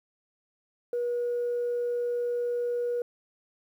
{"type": "tone", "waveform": "sine", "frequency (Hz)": 482.1, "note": "B4", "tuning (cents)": -42, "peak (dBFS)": -25, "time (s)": [0.93, 3.02], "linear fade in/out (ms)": 2, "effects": ["tanh soft clip ceiling -23 dBFS", "10-bit"]}